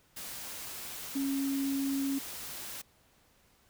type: tone in noise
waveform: sine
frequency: 274.4 Hz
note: C#4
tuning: 17 cents flat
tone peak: -29 dBFS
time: 1.15-2.19 s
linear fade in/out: 10 ms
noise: white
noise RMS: -42 dBFS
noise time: 0.16-2.82 s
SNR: +10 dB
effects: pink hiss -66 dBFS RMS until 3.69 s